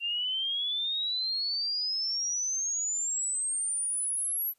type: exponential sweep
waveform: sine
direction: up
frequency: 2756 to 11840 Hz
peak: -28 dBFS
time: 0-4.54 s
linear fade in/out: 50 ms
effects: white hiss -72 dBFS RMS until 4.58 s + resampled to 32000 Hz